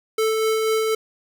square tone with tremolo, 440 Hz, A4, in tune, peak -18 dBFS, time 0.18-0.95 s, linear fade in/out 5 ms, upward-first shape sine, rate 4.1 Hz, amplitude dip 25%, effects 8-bit

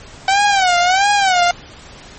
sawtooth tone with vibrato, 758 Hz, F#5, 42 cents sharp, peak -7 dBFS, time 0.28-1.51 s, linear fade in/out 2 ms, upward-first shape sine, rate 1.5 Hz, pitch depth 140 cents each way, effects pink hiss -38 dBFS RMS until 2.18 s + MP3 32 kbps

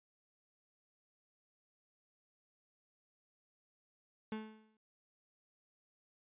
35% pulse tone with exponential decay, 217.4 Hz, A3, 21 cents flat, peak -35 dBFS, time 4.32-4.77 s, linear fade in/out 2 ms, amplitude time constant 97 ms, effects resampled to 8000 Hz

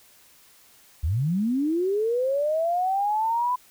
sine linear sweep, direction up, 66.3 to 1006 Hz, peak -21 dBFS, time 1.03-3.56 s, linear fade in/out 10 ms, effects white hiss -55 dBFS RMS until 3.7 s

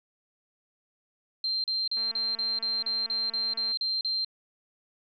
sine tone bursts, 4154 Hz, C8, 13 cents flat, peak -26 dBFS, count 12, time 1.44-4.247 s, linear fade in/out 2 ms, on 200 ms, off 37 ms
click train, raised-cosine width 0.5 ms, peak -35 dBFS, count 396, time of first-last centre 1.97-3.718 s, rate 226 Hz
effects none

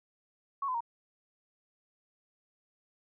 sine tone with pitch steps, 1108.7 / 1016.7 / 932.3 Hz, C#6 / B5 / A#5, 0 / +50 / 0 cents, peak -30 dBFS, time 0.62-0.806 s, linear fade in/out 5 ms, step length 62 ms, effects none

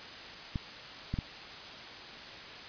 clicks, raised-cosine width 5 ms, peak -20 dBFS, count 3, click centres 0.558 / 1.14 / 1.188 s, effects white hiss -45 dBFS RMS until 2.68 s + resampled to 11025 Hz

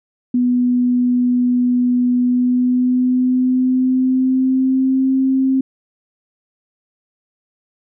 sine tone with pitch glide, 246.9 to 264.6 Hz, B3 to C4, 0 to +20 cents, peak -12 dBFS, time 0.34-5.61 s, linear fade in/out 5 ms, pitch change +120 cents, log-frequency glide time 2.18-5.13 s, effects none

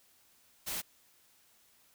white noise, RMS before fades -37 dBFS, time 0.66-0.82 s, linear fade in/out 20 ms, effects white hiss -66 dBFS RMS until 1.94 s

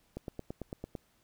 click train, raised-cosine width 2 ms, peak -25 dBFS, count 8, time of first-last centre 0.17-0.952 s, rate 8.95 Hz, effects pink hiss -70 dBFS RMS until 1.23 s

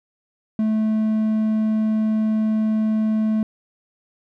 triangle tone, 217.5 Hz, A3, 20 cents flat, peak -15 dBFS, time 0.59-3.43 s, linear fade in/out 2 ms, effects none

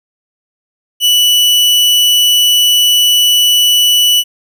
40% pulse tone, 2960 Hz, F#7, in tune, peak -6 dBFS, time 1-4.24 s, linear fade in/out 50 ms, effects none

